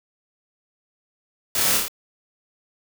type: noise with echo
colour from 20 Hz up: white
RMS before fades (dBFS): -23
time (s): 1.55-1.77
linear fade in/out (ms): 2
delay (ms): 28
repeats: 4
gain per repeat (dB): -2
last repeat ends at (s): 1.882
effects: none